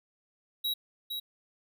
square tone with echo, 3860 Hz, B7, 40 cents flat, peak -29 dBFS, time 0.64-0.74 s, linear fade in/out 10 ms, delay 460 ms, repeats 1, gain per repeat -5 dB, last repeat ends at 1.2 s, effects none

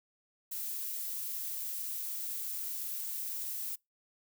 violet noise, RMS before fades -38 dBFS, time 0.51-3.76 s, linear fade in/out 10 ms, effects noise-tail reverb RT60 0.2 s tail -26 dB re dry

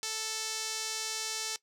sawtooth tone with band-pass filter, 440 Hz, A4, in tune, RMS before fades -36 dBFS, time 0.03-1.56 s, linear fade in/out 0 ms, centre 5800 Hz, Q 1.6, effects noise-tail reverb RT60 0.1 s tail -19 dB re dry

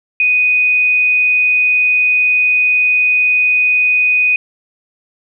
sine tone, 2489 Hz, D#7, in tune, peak -9 dBFS, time 0.2-4.36 s, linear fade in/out 2 ms, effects none

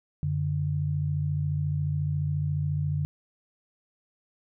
sine tone pair together, 92.5 / 146.74 Hz, F#2 / D3, 0 / -1 cents, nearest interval minor sixth, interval 799 cents, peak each -30 / -26 dBFS, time 0.23-3.05 s, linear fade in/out 0 ms, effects none

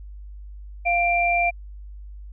sine tone pair together, 696 / 2368 Hz, F5 / D7, -6 / +14 cents, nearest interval octave + major sixth, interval 2120 cents, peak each -20 / -21 dBFS, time 0.85-1.51 s, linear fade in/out 20 ms, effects added 50 Hz sine -36 dBFS peak until 2.32 s

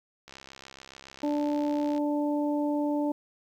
click train, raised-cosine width 0.2 ms, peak -28 dBFS, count 115, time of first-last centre 0.28-1.979 s, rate 67.1 Hz
harmonic tone, 293.7 Hz, D4, in tune, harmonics 1 / 2 / 3, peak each -26 / -32 / -36 dBFS, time 1.23-3.12 s, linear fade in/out 5 ms
effects 10-bit

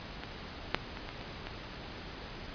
clicks, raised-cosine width 0.3 ms, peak -23 / -9 / -24 / -23 / -27 / -22 dBFS, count 6, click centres 0.236 / 0.746 / 0.972 / 1.09 / 1.212 / 1.47 s, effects pink hiss -44 dBFS RMS until 2.54 s + resampled to 11025 Hz

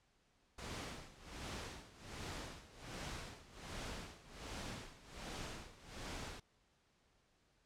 pink noise with tremolo, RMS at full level -45 dBFS, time 0.58-6.4 s, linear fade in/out 5 ms, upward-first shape sine, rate 1.3 Hz, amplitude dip 85%, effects pink hiss -75 dBFS RMS until 7.65 s + low-pass 7000 Hz 12 dB/octave

